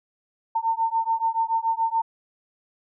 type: beating tone pair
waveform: sine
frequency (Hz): 902 / 909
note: A5 / A#5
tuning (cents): +43 / -44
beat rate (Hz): 7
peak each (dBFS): -24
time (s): 0.55-2.02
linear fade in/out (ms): 10
effects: none